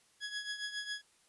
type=tone with tremolo; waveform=20% pulse; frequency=1674 Hz; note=G#6; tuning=13 cents sharp; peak=-30 dBFS; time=0.2-1.02 s; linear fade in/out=50 ms; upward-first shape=triangle; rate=7.3 Hz; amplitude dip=75%; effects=white hiss -68 dBFS RMS until 1.28 s + resampled to 24000 Hz